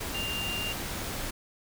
sine tone in noise, 2794 Hz, F7, in tune, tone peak -32 dBFS, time 0.14-0.73 s, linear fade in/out 10 ms, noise pink, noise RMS -35 dBFS, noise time 0-1.31 s, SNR 0 dB, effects none

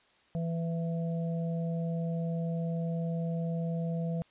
harmonic tone, 166.4 Hz, E3, 17 cents sharp, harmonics 1 / 3 / 4, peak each -30 / -41 / -42 dBFS, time 0.35-4.22 s, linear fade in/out 0 ms, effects white hiss -65 dBFS RMS until 4.3 s + resampled to 8000 Hz

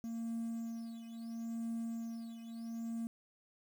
triangle tone with tremolo, 229.2 Hz, A#3, 29 cents flat, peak -33 dBFS, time 0.04-3.07 s, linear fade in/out 0 ms, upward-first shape triangle, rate 0.74 Hz, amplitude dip 75%, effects tanh soft clip ceiling -31 dBFS + 10-bit

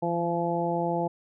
harmonic tone with a mistuned harmonic, 171.2 Hz, F3, 34 cents flat, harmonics 1 / 2 / 3 / 4 / 5, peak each -31 / -31 / -31 / -31 / -31 dBFS, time 0.02-1.08 s, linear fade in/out 10 ms, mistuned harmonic 1, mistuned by -24 cents, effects none

